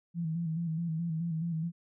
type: tone with vibrato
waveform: sine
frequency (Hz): 164.81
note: E3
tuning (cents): 0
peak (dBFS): -30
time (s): 0.14-1.72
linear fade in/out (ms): 50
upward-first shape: square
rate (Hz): 4.7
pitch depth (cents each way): 54
effects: none